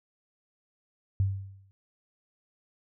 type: tone with exponential decay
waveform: sine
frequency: 97.3 Hz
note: G2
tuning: 12 cents flat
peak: -20 dBFS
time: 1.2-1.71 s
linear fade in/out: 0 ms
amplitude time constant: 110 ms
effects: none